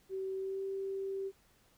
sine tone with pitch glide, 382.5 to 388.7 Hz, G4 to G4, -42 to -15 cents, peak -35 dBFS, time 0.09-1.32 s, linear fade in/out 50 ms, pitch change +27 cents, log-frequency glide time 0.36-0.63 s, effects pink hiss -68 dBFS RMS until 1.77 s

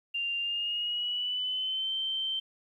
sine tone with pitch glide, 2790 to 3114 Hz, F7 to G7, -2 to -12 cents, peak -29 dBFS, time 0.14-2.4 s, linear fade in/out 10 ms, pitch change +190 cents, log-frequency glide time 0.4-1.94 s, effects 11-bit

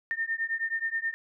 sine beating tone pair, 1811 / 1820.4 Hz, A6 / A#6, +49 / -42 cents, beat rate 9.4 Hz, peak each -31 dBFS, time 0.11-1.14 s, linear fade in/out 0 ms, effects none

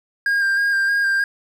triangle tone with vibrato, 1607 Hz, G6, 43 cents sharp, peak -14 dBFS, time 0.26-1.24 s, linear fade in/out 2 ms, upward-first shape square, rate 3.2 Hz, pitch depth 19 cents each way, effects none

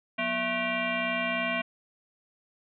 sine tone with frequency modulation, 1512 Hz, F#6, 37 cents sharp, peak -26 dBFS, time 0.18-1.62 s, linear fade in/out 10 ms, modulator 423 Hz, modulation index 3.1, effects none

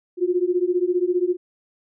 sine beating tone pair, 350.6 / 365.6 Hz, F4 / F#4, +7 / -21 cents, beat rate 15 Hz, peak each -21 dBFS, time 0.17-1.37 s, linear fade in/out 50 ms, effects none

